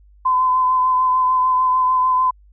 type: tone with vibrato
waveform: sine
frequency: 1020 Hz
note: C6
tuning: 44 cents flat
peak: -13 dBFS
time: 0.25-2.31 s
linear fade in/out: 10 ms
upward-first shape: sine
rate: 6.7 Hz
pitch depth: 19 cents each way
effects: added 50 Hz sine -46 dBFS peak until 2.52 s